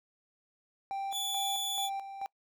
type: tone with tremolo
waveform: triangle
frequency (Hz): 785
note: G5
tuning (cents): +2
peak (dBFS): -31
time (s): 0.91-2.26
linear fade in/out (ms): 0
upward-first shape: square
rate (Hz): 2.3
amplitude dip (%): 60
type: tone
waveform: sawtooth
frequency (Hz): 3454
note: A7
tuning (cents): -33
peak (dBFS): -29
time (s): 1.11-1.9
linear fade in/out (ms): 50
effects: noise-tail reverb RT60 0.1 s tail -25 dB re dry